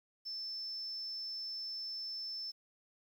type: tone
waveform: sine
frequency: 5290 Hz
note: E8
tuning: 5 cents sharp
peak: -39 dBFS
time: 0.25-2.52 s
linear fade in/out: 20 ms
effects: 11-bit